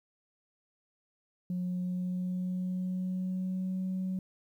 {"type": "tone with pitch glide", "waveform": "sine", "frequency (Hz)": [180, 186.78], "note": ["F#3", "F#3"], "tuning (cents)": [-47, 17], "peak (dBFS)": -29, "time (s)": [1.5, 4.19], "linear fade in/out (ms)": 2, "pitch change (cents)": 64, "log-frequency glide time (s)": [1.62, 3.81], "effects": ["tanh soft clip ceiling -28 dBFS", "11-bit"]}